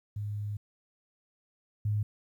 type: tone pair in turn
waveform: sine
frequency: 103.83 / 104.92 Hz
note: G#2 / G#2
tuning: 0 / +18 cents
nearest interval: unison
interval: 18 cents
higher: second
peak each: -32 / -26 dBFS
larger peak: second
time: 0.16-0.57 / 1.85-2.03 s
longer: first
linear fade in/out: 5 ms
effects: 11-bit